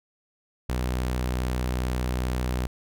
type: tone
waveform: sawtooth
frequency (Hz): 62.4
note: B1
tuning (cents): +19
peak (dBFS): -21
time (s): 0.69-2.67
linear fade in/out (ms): 5
effects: none